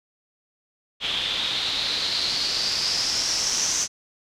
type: noise with low-pass filter sweep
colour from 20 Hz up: white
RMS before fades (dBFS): -25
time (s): 1-3.88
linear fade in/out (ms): 50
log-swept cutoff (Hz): 3300 to 6200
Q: 6.4
effects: none